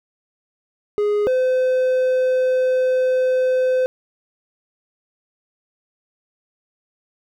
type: tone pair in turn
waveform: triangle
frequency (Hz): 415.3 / 512.2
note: G#4 / C5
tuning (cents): 0 / -37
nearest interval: major third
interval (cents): 363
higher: second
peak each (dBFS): -14 / -13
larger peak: second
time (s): 0.98-1.27 / 1.27-3.86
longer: second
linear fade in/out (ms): 0
effects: none